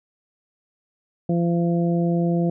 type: harmonic tone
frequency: 171 Hz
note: F3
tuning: 36 cents flat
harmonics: 1 / 2 / 3 / 4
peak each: -19 / -25 / -29 / -31 dBFS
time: 1.29-2.5 s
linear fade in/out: 5 ms
effects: none